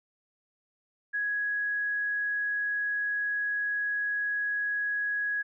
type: tone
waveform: sine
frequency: 1667 Hz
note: G#6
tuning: 6 cents sharp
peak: -27 dBFS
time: 1.13-5.43 s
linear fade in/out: 20 ms
effects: none